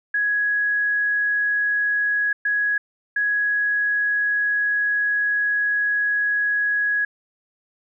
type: tone bursts at uneven times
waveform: sine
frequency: 1669 Hz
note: G#6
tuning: 8 cents sharp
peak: -18 dBFS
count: 3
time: 0.14-2.33 / 2.45-2.78 / 3.16-7.05 s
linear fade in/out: 5 ms
effects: none